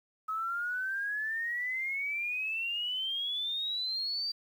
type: exponential sweep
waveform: sine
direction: up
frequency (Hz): 1275 to 4699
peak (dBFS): -31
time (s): 0.28-4.32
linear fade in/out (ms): 10
effects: 10-bit